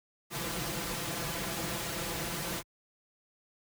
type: noise with comb filter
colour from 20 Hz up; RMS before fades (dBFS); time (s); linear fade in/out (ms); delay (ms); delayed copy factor
pink; -35; 0.3-2.63; 50; 5.9; +0.7
effects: high-pass 60 Hz 12 dB/octave